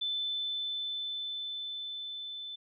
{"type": "tone with level ramp", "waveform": "sine", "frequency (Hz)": 3520, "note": "A7", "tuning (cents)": 0, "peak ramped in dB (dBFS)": [-30, -39], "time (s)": [0.01, 2.56], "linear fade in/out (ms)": 10, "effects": []}